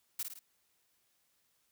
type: noise with echo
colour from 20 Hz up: blue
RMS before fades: -36 dBFS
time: 0.19-0.23 s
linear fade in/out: 5 ms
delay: 54 ms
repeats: 3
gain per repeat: -5 dB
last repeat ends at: 0.392 s
effects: white hiss -75 dBFS RMS until 1.71 s